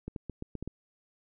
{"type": "clicks", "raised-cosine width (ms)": 3, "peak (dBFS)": -24, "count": 7, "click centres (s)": [0.08, 0.162, 0.297, 0.424, 0.553, 0.626, 0.676], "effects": []}